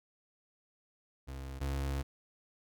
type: tone pair in turn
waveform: 35% pulse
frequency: 66.9 / 68.62 Hz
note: C2 / C#2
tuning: +39 / -17 cents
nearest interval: unison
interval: 44 cents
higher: second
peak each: -39 / -31 dBFS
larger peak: second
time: 1.27-1.6 / 1.6-2.03 s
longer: second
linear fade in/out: 20 ms
effects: none